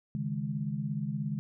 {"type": "chord", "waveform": "sine", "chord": "C# suspended second", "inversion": "none", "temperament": "equal", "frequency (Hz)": [138.59, 155.56, 207.7], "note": ["C#3", "D#3", "G#3"], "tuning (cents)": [0, 0, 0], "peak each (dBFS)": [-35, -35, -35], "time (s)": [0.15, 1.39], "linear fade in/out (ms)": 0, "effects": []}